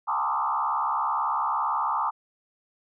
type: tone with frequency modulation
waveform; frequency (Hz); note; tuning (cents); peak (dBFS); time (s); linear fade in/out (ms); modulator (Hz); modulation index
sine; 1046.5; C6; 0; -23; 0.07-2.11; 20; 69; 3.3
effects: none